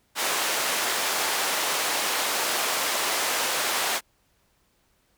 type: band-pass noise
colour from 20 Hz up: pink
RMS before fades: -26 dBFS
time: 0.15-4.01 s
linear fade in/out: 50 ms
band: 610 to 14000 Hz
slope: 12 dB/octave
effects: pink hiss -67 dBFS RMS until 5.17 s